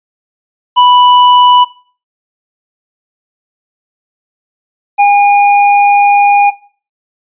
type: tone pair in turn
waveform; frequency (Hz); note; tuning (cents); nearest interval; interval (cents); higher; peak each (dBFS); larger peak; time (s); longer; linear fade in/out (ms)
square; 987.8 / 812.7; B5 / G#5; 0 / -38; minor third; 338; first; -4; neither; 0.76-1.65 / 4.98-6.51; second; 20
effects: noise-tail reverb RT60 0.4 s tail -17 dB re dry + resampled to 8000 Hz